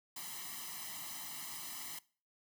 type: noise with comb filter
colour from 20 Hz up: white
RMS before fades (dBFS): -45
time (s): 0.16-1.99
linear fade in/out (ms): 5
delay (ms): 0.99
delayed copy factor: +1
effects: noise-tail reverb RT60 0.4 s tail -21 dB re dry + high-pass 150 Hz 12 dB/octave

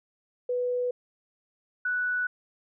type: tone pair in turn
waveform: sine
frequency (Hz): 493.9 / 1480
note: B4 / F#6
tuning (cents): 0 / 0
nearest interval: octave + perfect fifth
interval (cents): 1900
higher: second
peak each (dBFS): -25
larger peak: neither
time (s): 0.49-0.91 / 1.85-2.27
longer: neither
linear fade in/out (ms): 5
effects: none

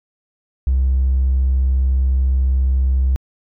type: tone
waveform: triangle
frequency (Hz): 65.3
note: C2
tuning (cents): -3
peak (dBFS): -9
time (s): 0.67-3.16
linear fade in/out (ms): 0
effects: tanh soft clip ceiling -10 dBFS

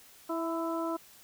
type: harmonic tone with a mistuned harmonic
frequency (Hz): 329.6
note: E4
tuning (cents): 0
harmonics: 1 / 2 / 3 / 4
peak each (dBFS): -33 / -36 / -38 / -39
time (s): 0.29-0.97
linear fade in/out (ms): 10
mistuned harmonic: 3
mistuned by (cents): +25
effects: white hiss -56 dBFS RMS until 1.23 s

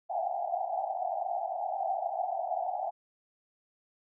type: band-pass noise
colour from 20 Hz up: white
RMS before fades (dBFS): -33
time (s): 0.09-2.91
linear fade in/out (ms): 20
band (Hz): 660 to 800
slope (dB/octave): 96
effects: none

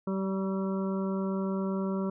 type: harmonic tone with a mistuned harmonic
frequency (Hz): 192.5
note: G3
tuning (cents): -31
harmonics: 1 / 2 / 3 / 5 / 6 / 7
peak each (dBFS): -29 / -35 / -39 / -43 / -45 / -46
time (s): 0.07-2.1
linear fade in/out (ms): 5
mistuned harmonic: 6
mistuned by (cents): -21
effects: none

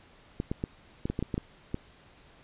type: clicks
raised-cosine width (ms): 3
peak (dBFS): -17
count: 10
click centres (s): 0.401 / 0.515 / 0.639 / 1.055 / 1.1 / 1.191 / 1.226 / 1.342 / 1.379 / 1.744
effects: pink hiss -57 dBFS RMS until 2.43 s + resampled to 8000 Hz

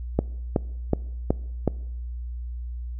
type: click train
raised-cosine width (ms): 2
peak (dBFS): -6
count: 5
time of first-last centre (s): 0.19-1.677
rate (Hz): 2.69
effects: noise-tail reverb RT60 0.9 s tail -23 dB re dry + added 60 Hz sine -30 dBFS peak until 2.99 s

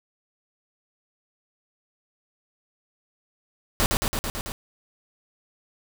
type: noise with echo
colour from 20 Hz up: pink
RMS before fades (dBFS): -21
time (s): 3.8-3.86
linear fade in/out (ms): 0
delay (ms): 110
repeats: 6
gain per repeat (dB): -2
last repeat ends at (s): 4.52
effects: none

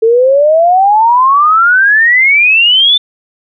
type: exponential sweep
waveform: sine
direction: up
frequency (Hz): 440 to 3570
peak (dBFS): -4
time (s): 0.02-2.98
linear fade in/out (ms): 10
effects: none

